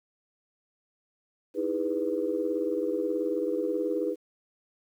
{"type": "chord", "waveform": "sine", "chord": "E major seventh", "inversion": "third", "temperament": "equal with one note detuned", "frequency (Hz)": [311.1, 329.6, 406.3, 493.9], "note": ["D#4", "E4", "G#4", "B4"], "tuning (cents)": [0, 0, -38, 0], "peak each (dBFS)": [-32, -33, -31, -30], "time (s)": [1.54, 4.16], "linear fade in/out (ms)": 50, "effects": ["tanh soft clip ceiling -15 dBFS", "10-bit"]}